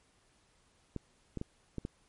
clicks, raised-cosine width 3 ms, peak -24 dBFS, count 5, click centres 0.963 / 1.373 / 1.414 / 1.783 / 1.851 s, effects pink hiss -69 dBFS RMS until 2.08 s + MP3 48 kbps

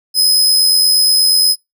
sawtooth tone with amplitude modulation, 5070 Hz, D#8, 32 cents sharp, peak -4 dBFS, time 0.14-1.56 s, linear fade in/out 50 ms, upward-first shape sine, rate 88.4 Hz, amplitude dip 40%, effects noise-tail reverb RT60 0.2 s tail -26 dB re dry

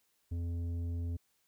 triangle tone with tanh clipping, 85.4 Hz, F2, 38 cents flat, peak -35 dBFS, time 0.31-1.17 s, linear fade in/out 10 ms, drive 13 dB, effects white hiss -75 dBFS RMS until 1.47 s

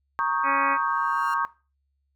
sine chord, Eb dominant seventh, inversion second, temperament equal with one note detuned, 932.3 / 1108.7 / 1244.5 / 1577.1 Hz, Bb5 / Db6 / Eb6 / G6, 0 / 0 / 0 / +10 cents, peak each -28 / -25 / -30 / -30 dBFS, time 0.19-1.45 s, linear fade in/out 0 ms
harmonic tone, 277.2 Hz, C#4, in tune, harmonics 1 / 2 / 3 / 4 / 5 / 6 / 7 / 8 / 9, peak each -34 / -34 / -34 / -34 / -34 / -34 / -34 / -34 / -34 dBFS, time 0.43-0.78 s, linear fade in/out 50 ms
sawtooth tone with exponential growth, 1396.9 Hz, F6, in tune, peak -33 dBFS, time 0.65-1.34 s, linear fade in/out 2 ms, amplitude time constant 150 ms
effects noise-tail reverb RT60 0.3 s tail -18 dB re dry + added 69 Hz sine -70 dBFS peak until 2.15 s

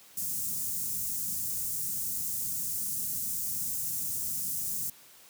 white band-stop noise, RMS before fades -33 dBFS, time 0.17-4.9 s, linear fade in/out 5 ms, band 220 to 6600 Hz, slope 24 dB/octave, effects white hiss -55 dBFS RMS until 5.29 s + high-pass 80 Hz 12 dB/octave

